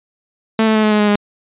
sawtooth tone with pitch steps, 221.5 / 218.8 / 216.2 / 213.6 / 211 / 208.5 / 206 Hz, A3 / A3 / A3 / G#3 / G#3 / G#3 / G#3, +12 / -9 / -30 / +49 / +28 / +7 / -14 cents, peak -7 dBFS, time 0.59-1.157 s, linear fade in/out 2 ms, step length 81 ms, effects resampled to 8000 Hz

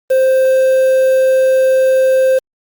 triangle tone with quantisation, 523.3 Hz, C5, in tune, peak -6 dBFS, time 0.1-2.39 s, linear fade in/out 10 ms, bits 5, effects Opus 32 kbps

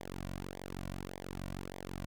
sawtooth tone with flanger, 46.25 Hz, F#1, in tune, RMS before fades -43 dBFS, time 0-2.06 s, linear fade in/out 10 ms, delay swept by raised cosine 0.71 to 2.41 ms, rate 1.7 Hz, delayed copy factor -1, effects none

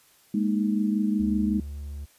sine chord, Ab suspended second, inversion none, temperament equal, 207.7 / 233.1 / 311.1 Hz, Ab3 / Bb3 / Eb4, 0 / 0 / 0 cents, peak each -23 / -29 / -29 dBFS, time 0.34-1.6 s, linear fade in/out 5 ms
triangle tone, 71.9 Hz, D2, 36 cents flat, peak -31 dBFS, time 1.19-2.06 s, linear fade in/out 20 ms
effects white hiss -59 dBFS RMS until 2.18 s + resampled to 32000 Hz

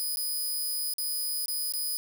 5% pulse tone with dropouts, 4988 Hz, D#8, 3 cents sharp, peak -22 dBFS, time 0-1.97 s, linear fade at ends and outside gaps 0 ms, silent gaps 0.159-0.171 / 0.937-0.983 / 1.458-1.482 / 1.722-1.737 s, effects 9-bit

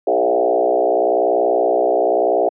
sine tone with frequency modulation, 540 Hz, C#5, 45 cents flat, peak -12 dBFS, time 0.07-2.49 s, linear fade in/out 5 ms, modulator 60.9 Hz, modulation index 3.2, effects high-pass 300 Hz 12 dB/octave

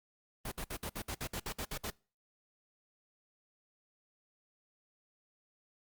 pink noise bursts, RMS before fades -39 dBFS, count 12, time 0.45-1.903 s, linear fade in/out 5 ms, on 67 ms, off 59 ms, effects noise-tail reverb RT60 0.4 s tail -26 dB re dry + Opus 32 kbps

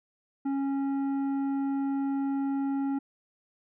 sine tone with tanh clipping, 275.1 Hz, C#4, 13 cents flat, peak -28 dBFS, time 0.45-2.99 s, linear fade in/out 10 ms, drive 9 dB, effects none

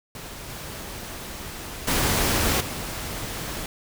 pink noise with level steps, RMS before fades -38 / -36 / -22 / -32 dBFS, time 0.15-3.66 s, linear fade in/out 2 ms, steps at 0.49 / 1.87 / 2.6 s, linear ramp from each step 10 ms, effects none

